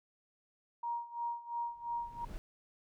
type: tone with tremolo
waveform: sine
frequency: 943 Hz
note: A#5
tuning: 20 cents sharp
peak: -33 dBFS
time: 0.83-2.25 s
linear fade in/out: 5 ms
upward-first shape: sine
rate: 2.9 Hz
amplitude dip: 85%
type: noise with exponential growth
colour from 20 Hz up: brown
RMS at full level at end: -42 dBFS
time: 1.55-2.38 s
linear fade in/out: 0 ms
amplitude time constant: 180 ms
effects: none